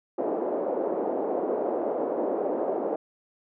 white band-pass noise, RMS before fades -28 dBFS, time 0.18-2.96 s, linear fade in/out 5 ms, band 310 to 620 Hz, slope 24 dB/octave, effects none

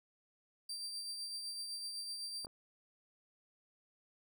35% pulse tone with tremolo, 4699 Hz, D8, in tune, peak -38 dBFS, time 0.69-2.46 s, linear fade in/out 5 ms, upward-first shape triangle, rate 7.9 Hz, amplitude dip 40%
clicks, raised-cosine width 1 ms, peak -34 / -41 dBFS, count 2, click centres 2.448 / 2.469 s
effects none

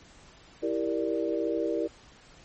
sine chord, E half-diminished seventh, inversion none, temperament equal, 329.6 / 392 / 466.2 / 587.3 Hz, E4 / G4 / Bb4 / D5, 0 / 0 / 0 / 0 cents, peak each -30 / -33 / -31 / -33 dBFS, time 0.62-1.88 s, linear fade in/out 20 ms, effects pink hiss -54 dBFS RMS until 2.44 s + MP3 32 kbps

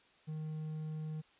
triangle tone, 155.56 Hz, D#3, in tune, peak -36 dBFS, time 0.27-1.22 s, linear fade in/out 20 ms, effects white hiss -66 dBFS RMS until 1.39 s + resampled to 8000 Hz

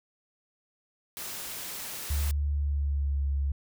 white noise, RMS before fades -38 dBFS, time 1.17-2.31 s, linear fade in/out 0 ms
sine tone with pitch glide, 72.4 to 69.77 Hz, D2 to C#2, -24 to +12 cents, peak -25 dBFS, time 2.1-3.52 s, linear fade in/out 5 ms, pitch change -64 cents, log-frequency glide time 2.5-3.22 s
effects none

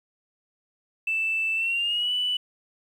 sine tone with pitch glide, 2648 to 2972 Hz, E7 to F#7, +7 to +7 cents, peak -22 dBFS, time 1.07-2.37 s, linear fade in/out 5 ms, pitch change +200 cents, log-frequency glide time 1.55-2.12 s, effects tanh soft clip ceiling -18 dBFS + 9-bit

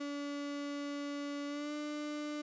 35% pulse tone with pitch glide, 286.5 to 297.6 Hz, D4 to D4, -43 to +23 cents, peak -36 dBFS, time 0-2.42 s, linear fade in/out 10 ms, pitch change +66 cents, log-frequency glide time 1.47-1.73 s, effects resampled to 16000 Hz

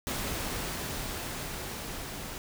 pink noise with level ramp, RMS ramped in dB -33 to -40 dBFS, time 0.07-2.38 s, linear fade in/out 0 ms, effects none

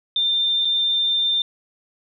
sine tone with dropouts, 3593 Hz, A7, 36 cents sharp, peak -17 dBFS, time 0.16-1.42 s, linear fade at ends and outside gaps 2 ms, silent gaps 0.649-0.653 s, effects none

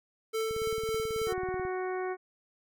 square tone with tremolo, 443.6 Hz, A4, 14 cents sharp, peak -29 dBFS, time 0.33-1.34 s, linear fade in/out 20 ms, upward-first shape triangle, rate 3.6 Hz, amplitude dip 35%
click train, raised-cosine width 5 ms, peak -32 dBFS, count 22, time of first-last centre 0.51-1.651 s, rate 18.4 Hz
harmonic tone, 370 Hz, F#4, in tune, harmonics 1 / 2 / 3 / 4 / 5 / 6, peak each -32 / -38 / -42 / -44 / -46 / -48 dBFS, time 1.26-2.17 s, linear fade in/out 50 ms
effects none

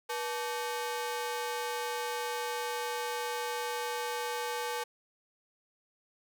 sawtooth ring-modulated tone, 677 Hz, E5, 46 cents sharp, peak -26 dBFS, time 0.09-4.84 s, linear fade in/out 10 ms, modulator 194 Hz, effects none

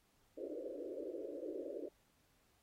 white band-pass noise, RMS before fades -45 dBFS, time 0.37-1.89 s, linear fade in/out 10 ms, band 290 to 580 Hz, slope 96 dB/octave, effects pink hiss -75 dBFS RMS until 2.62 s + AAC 48 kbps

